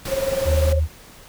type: noise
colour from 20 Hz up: pink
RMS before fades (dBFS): -30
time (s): 0.05-0.73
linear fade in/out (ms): 5
type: tone with tremolo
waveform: sine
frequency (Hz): 540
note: C#5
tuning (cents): -45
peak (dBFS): -16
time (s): 0.07-0.81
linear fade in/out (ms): 50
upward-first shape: triangle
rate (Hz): 20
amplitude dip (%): 90
type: tone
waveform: sine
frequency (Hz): 77.78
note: D#2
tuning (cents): 0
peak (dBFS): -16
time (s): 0.44-0.88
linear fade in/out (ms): 50
effects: pink hiss -45 dBFS RMS until 1.28 s